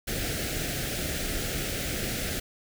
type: band-stop noise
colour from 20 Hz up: pink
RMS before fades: -31 dBFS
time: 0.07-2.4 s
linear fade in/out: 10 ms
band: 720 to 1400 Hz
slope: 48 dB/octave
effects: none